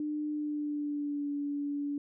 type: tone with pitch glide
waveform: sine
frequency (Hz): 300 to 287.3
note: D4 to D4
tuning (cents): +37 to -38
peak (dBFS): -31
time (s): 0-1.98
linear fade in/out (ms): 2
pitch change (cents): -75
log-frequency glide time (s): 0.31-1.3
effects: none